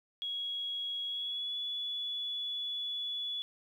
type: tone with pitch glide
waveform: sine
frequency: 3322 to 3419 Hz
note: G#7 to G#7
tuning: 0 to +50 cents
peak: -34 dBFS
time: 0.22-3.42 s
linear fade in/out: 0 ms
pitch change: +50 cents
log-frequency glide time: 1.06-1.56 s
effects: 11-bit